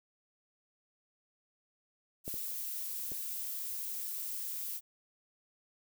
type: noise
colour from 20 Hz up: violet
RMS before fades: -39 dBFS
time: 2.24-4.81 s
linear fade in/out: 50 ms
type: clicks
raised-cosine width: 2 ms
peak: -29 / -33 / -33 dBFS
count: 3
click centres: 2.279 / 2.341 / 3.119 s
effects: none